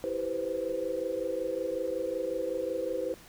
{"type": "chord", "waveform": "sine", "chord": "C major seventh", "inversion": "first", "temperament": "equal with one note detuned", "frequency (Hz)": [329.6, 392, 493.9, 519.3], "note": ["E4", "G4", "B4", "C5"], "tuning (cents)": [0, 0, 0, -13], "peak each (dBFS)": [-38, -38, -34, -33], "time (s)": [0.04, 3.14], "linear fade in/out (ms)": 0, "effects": ["pink hiss -53 dBFS RMS until 3.28 s"]}